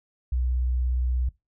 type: tone with vibrato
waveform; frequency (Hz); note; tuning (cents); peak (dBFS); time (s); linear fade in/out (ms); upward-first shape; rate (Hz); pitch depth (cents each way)
sine; 62.4; B1; +19; -21; 0.32-1.29; 5; triangle; 17; 25
effects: noise-tail reverb RT60 0.2 s tail -21 dB re dry + tanh soft clip ceiling -17 dBFS